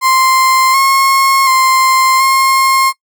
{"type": "tone with pitch steps", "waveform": "35% pulse", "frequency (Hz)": [1046, 1082, 1048, 1068], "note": ["C6", "C#6", "C6", "C6"], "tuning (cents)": [-1, -42, 2, 35], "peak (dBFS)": -6, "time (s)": [0.01, 2.93], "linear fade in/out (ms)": 50, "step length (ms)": 730, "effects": ["noise-tail reverb RT60 0.1 s tail -22 dB re dry"]}